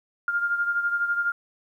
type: beating tone pair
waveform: sine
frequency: 1403 / 1415 Hz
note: F6 / F6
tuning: +8 / +22 cents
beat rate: 12 Hz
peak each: -23 / -30 dBFS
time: 0.28-1.32 s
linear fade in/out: 2 ms
effects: 10-bit